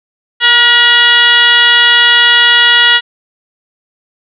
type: tone with frequency modulation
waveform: sine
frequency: 2400 Hz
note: D7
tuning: 37 cents sharp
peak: -4 dBFS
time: 0.4-3.01 s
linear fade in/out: 50 ms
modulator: 484 Hz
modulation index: 2.3
effects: none